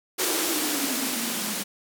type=noise with band-pass filter sweep; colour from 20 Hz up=violet; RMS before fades=-27 dBFS; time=0.18-1.64 s; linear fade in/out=20 ms; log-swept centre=360 to 200 Hz; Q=9.2; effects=none